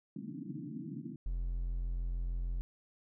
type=band-pass noise; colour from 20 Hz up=white; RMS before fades=-43 dBFS; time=0.16-1.16 s; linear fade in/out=2 ms; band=130 to 320 Hz; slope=96 dB/octave
type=tone; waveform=triangle; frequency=43.19 Hz; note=F1; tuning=18 cents flat; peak=-31 dBFS; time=1.26-2.61 s; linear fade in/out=0 ms
effects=none